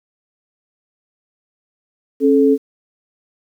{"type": "tone pair together", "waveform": "sine", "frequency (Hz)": [272.5, 434.5], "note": ["C#4", "A4"], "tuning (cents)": [-29, -22], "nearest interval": "minor sixth", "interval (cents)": 807, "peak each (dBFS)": -12, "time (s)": [2.2, 2.58], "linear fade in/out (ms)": 50, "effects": ["8-bit"]}